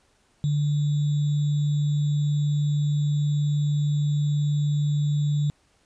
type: tone with sample-and-hold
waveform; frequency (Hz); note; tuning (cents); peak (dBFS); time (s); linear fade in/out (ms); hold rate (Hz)
sine; 146.83; D3; 0; -20; 0.44-5.5; 0; 3675
effects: pink hiss -64 dBFS RMS until 5.85 s + resampled to 22050 Hz